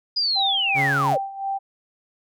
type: linear sweep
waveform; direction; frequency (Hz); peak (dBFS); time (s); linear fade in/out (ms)
sine; down; 4978 to 475.5; -19; 0.16-1.18; 10
type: tone with tremolo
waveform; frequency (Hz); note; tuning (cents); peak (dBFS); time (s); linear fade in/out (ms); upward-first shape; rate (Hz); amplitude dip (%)
sine; 784; G5; 0; -22; 0.35-1.59; 20; sine; 2.8; 75
type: tone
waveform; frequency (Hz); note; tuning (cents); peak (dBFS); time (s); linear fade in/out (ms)
sawtooth; 139.8; C#3; +15; -20; 0.74-1.17; 50
effects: none